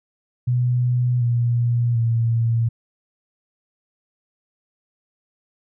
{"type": "tone with pitch steps", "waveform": "sine", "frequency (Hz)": [123.47, 119.4, 115.47], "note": ["B2", "A#2", "A#2"], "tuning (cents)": [0, 42, -16], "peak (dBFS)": -16, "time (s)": [0.47, 2.69], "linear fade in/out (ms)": 10, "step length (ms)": 740, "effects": []}